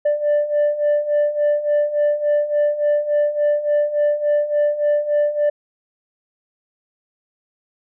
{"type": "beating tone pair", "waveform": "sine", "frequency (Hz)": [587.3, 590.8], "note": ["D5", "D5"], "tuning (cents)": [0, 10], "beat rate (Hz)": 3.5, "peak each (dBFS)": [-19, -15], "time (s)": [0.05, 5.5], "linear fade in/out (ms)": 10, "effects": ["tanh soft clip ceiling -12 dBFS"]}